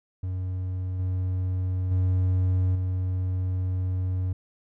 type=tone with level steps; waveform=triangle; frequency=92.3 Hz; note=F#2; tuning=4 cents flat; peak=-25 / -22 / -18 / -22 dBFS; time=0.23-4.33 s; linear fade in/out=5 ms; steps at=0.99 / 1.91 / 2.75 s; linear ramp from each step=5 ms; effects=none